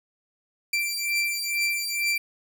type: beating tone pair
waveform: sawtooth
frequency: 2349 / 2351.2 Hz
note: D7 / D7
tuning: 0 / +1 cents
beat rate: 2.2 Hz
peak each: -24 dBFS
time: 0.73-2.18 s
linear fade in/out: 5 ms
effects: none